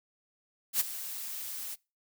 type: noise with ADSR envelope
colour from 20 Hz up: blue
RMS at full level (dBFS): -25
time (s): 0.73-1.76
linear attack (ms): 73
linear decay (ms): 17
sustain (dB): -14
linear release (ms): 26
effects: noise-tail reverb RT60 0.3 s tail -25 dB re dry